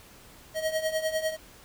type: tone with tremolo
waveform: square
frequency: 633 Hz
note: D#5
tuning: 30 cents sharp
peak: -24 dBFS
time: 0.54-1.37 s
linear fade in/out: 50 ms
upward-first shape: triangle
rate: 10 Hz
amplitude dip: 80%
effects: pink hiss -52 dBFS RMS until 1.64 s